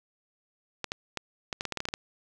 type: clicks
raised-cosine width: 0.2 ms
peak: -14 dBFS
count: 12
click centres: 0.843 / 0.919 / 1.173 / 1.528 / 1.609 / 1.653 / 1.723 / 1.773 / 1.804 / 1.854 / 1.887 / 1.939 s
effects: none